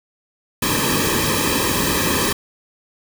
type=noise with comb filter; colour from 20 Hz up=pink; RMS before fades=-19 dBFS; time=0.62-2.33 s; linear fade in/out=5 ms; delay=1.4 ms; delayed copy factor=-0.9; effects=none